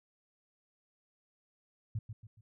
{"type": "tone with echo", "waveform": "sine", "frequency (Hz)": 109.1, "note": "A2", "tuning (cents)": -14, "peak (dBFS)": -32, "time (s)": [1.95, 1.99], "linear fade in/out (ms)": 5, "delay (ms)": 140, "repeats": 3, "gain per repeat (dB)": -8, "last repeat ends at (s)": 2.41, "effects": []}